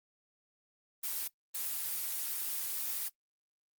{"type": "noise bursts at uneven times", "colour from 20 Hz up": "blue", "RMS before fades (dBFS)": -36, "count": 2, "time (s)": [[1.03, 1.28], [1.54, 3.09]], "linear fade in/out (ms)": 10, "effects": ["noise-tail reverb RT60 0.1 s tail -21 dB re dry", "Opus 24 kbps"]}